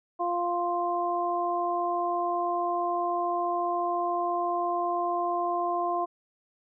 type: harmonic tone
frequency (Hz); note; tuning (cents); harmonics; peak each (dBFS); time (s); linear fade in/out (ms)
349.2; F4; 0; 1 / 2 / 3; -32 / -28 / -30; 0.19-6.06; 20
effects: none